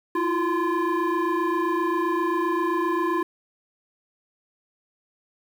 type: tone with frequency modulation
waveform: sine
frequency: 354.8 Hz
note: F4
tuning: 27 cents sharp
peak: -19 dBFS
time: 0.15-3.23 s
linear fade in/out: 5 ms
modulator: 682 Hz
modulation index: 1.4
effects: tanh soft clip ceiling -19 dBFS + 8-bit